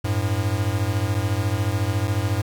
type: beating tone pair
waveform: square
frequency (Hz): 95.3 / 109.3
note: G2 / A2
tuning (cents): -48 / -11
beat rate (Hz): 14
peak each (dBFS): -24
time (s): 0.04-2.42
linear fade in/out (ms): 10
effects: 9-bit